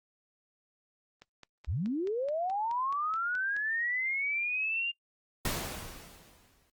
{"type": "click train", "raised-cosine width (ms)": 0.2, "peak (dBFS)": -31, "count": 12, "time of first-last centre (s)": [1.22, 3.565], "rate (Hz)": 4.69}
{"type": "linear sweep", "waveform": "sine", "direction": "up", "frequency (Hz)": [51.91, 2817], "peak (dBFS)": -29, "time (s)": [1.67, 4.92], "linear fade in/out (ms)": 20}
{"type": "noise with exponential decay", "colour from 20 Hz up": "pink", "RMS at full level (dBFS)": -31, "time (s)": [5.45, 6.7], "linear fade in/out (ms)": 2, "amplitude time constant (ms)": 270}
{"effects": ["noise-tail reverb RT60 0.1 s tail -24 dB re dry", "Opus 24 kbps"]}